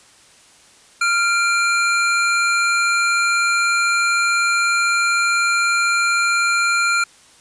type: tone pair together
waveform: square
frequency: 1388 / 2381 Hz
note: F6 / D7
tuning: -11 / +23 cents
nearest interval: major sixth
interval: 934 cents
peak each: -17 / -21 dBFS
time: 1.01-7.04 s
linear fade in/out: 5 ms
effects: white hiss -49 dBFS RMS until 7.4 s + resampled to 22050 Hz